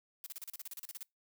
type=noise bursts; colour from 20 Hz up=blue; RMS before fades=-44 dBFS; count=14; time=0.24-1.03 s; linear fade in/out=0 ms; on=23 ms; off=36 ms; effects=noise-tail reverb RT60 0.2 s tail -26 dB re dry